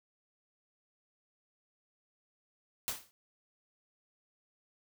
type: noise with exponential decay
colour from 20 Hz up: white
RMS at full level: -32 dBFS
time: 2.88-3.11 s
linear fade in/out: 0 ms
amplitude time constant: 48 ms
effects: none